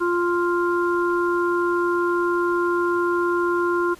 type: harmonic tone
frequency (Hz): 349.2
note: F4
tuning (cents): 0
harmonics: 1 / 3 / 4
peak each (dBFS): -20 / -25 / -26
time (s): 0-3.95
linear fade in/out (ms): 20
effects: pink hiss -48 dBFS RMS until 3.99 s + resampled to 32000 Hz